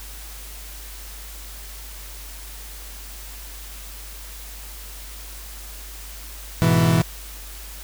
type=chord; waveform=40% pulse; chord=E major; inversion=first; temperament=equal with one note detuned; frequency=104.79 / 123.47 / 164.81 Hz; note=G#2 / B2 / E3; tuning=+16 / 0 / 0 cents; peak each=-22 / -20 / -16 dBFS; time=6.62-7.02 s; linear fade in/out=0 ms; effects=added 50 Hz sine -37 dBFS peak until 7.83 s + white hiss -40 dBFS RMS until 7.83 s